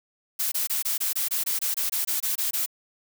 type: noise bursts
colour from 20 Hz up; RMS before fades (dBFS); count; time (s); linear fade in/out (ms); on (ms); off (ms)
blue; -26; 15; 0.39-2.662; 10; 130; 23
effects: none